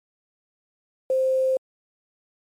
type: tone with quantisation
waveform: sine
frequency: 523.3 Hz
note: C5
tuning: in tune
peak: -18 dBFS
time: 1.1-1.57 s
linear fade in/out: 2 ms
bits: 8
effects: MP3 64 kbps